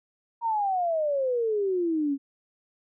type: exponential sweep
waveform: sine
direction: down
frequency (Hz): 947 to 270.7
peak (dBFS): -23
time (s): 0.41-2.18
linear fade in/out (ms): 50
effects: none